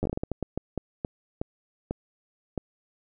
slowing click train, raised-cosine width 2 ms, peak -15 dBFS, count 16, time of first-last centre 0.03-2.577 s, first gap 10 ms, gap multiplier 1.35, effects none

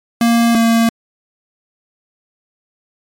square tone pair in turn, 233.1 / 229.1 Hz, A#3 / A#3, 0 / -30 cents, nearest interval unison, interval 30 cents, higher first, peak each -10 dBFS, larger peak neither, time 0.21-0.55 / 0.55-0.89 s, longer neither, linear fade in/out 2 ms, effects MP3 64 kbps

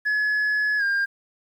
sine tone with pitch glide, 1700 to 1604.6 Hz, G#6 to G6, +40 to +40 cents, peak -17 dBFS, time 0.05-1.06 s, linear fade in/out 20 ms, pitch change -100 cents, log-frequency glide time 0.78-0.83 s, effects tanh soft clip ceiling -19 dBFS + 9-bit

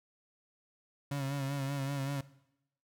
35% pulse tone with vibrato, 138.59 Hz, C#3, in tune, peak -31 dBFS, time 1.11-2.21 s, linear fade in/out 5 ms, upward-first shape sine, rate 5.2 Hz, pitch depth 49 cents each way, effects noise-tail reverb RT60 0.8 s tail -18 dB re dry

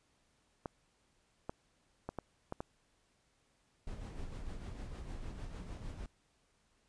clicks, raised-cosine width 1 ms, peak -25 dBFS, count 6, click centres 0.658 / 1.495 / 2.09 / 2.187 / 2.524 / 2.605 s
brown noise with tremolo, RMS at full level -42 dBFS, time 3.87-6.06 s, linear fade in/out 2 ms, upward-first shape sine, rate 6.6 Hz, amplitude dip 45%
effects pink hiss -74 dBFS RMS until 6.88 s + resampled to 22050 Hz

